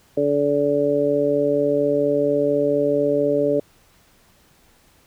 harmonic tone, 144.3 Hz, D3, 30 cents flat, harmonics 1 / 2 / 3 / 4, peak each -32 / -23 / -20 / -20 dBFS, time 0.17-3.6 s, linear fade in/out 5 ms, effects pink hiss -56 dBFS RMS until 5.06 s

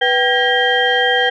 sine tone cluster, 492.3 / 774 / 1619 / 1903 / 3173 Hz, B4 / G5 / G#6 / A#6 / G7, -6 / -22 / -45 / +35 / +20 cents, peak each -18 dBFS, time 0.01-1.3 s, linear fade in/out 10 ms, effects tanh soft clip ceiling -2 dBFS

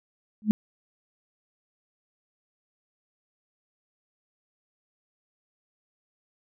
sine tone with exponential growth, 213.3 Hz, G#3, 46 cents sharp, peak -12 dBFS, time 0.42-0.51 s, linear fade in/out 0 ms, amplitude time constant 19 ms, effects none

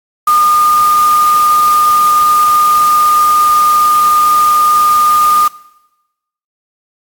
sine tone in noise, 1217 Hz, D#6, 39 cents flat, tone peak -6 dBFS, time 0.27-5.48 s, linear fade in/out 5 ms, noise white, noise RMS -23 dBFS, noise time 0.27-5.48 s, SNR +14 dB, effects noise-tail reverb RT60 1.0 s tail -20 dB re dry + AAC 64 kbps

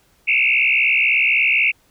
sine tone with frequency modulation, 2464 Hz, D#7, 17 cents flat, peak -13 dBFS, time 0.27-1.72 s, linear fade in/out 20 ms, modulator 63.8 Hz, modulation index 4.5, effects pink hiss -58 dBFS RMS until 1.9 s

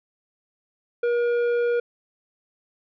sine tone with tanh clipping, 477.3 Hz, A#4, 41 cents sharp, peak -21 dBFS, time 1.03-1.8 s, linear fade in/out 5 ms, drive 9 dB, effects none

